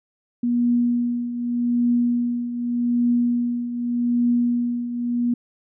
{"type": "tone with tremolo", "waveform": "sine", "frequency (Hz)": 240.5, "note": "B3", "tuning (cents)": -46, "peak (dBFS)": -15, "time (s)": [0.43, 5.34], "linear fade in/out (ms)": 5, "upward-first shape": "triangle", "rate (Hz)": 0.84, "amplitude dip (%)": 70, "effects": []}